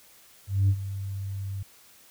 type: tone with ADSR envelope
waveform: sine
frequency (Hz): 98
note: G2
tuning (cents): 0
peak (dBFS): -15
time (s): 0.47-1.63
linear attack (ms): 220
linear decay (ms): 63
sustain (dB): -15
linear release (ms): 7
effects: tanh soft clip ceiling -16 dBFS + white hiss -55 dBFS RMS until 2.1 s